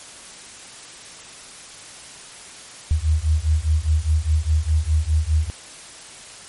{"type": "beating tone pair", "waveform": "sine", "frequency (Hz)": [75.5, 80.4], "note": ["D2", "E2"], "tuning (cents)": [48, -43], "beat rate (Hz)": 4.9, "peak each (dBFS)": -19, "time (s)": [2.91, 5.5], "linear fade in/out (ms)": 0, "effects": ["white hiss -40 dBFS RMS until 6.48 s", "MP3 48 kbps"]}